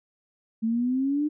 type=exponential sweep; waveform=sine; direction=up; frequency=220 to 304.8 Hz; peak=-22 dBFS; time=0.62-1.29 s; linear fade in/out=20 ms; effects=none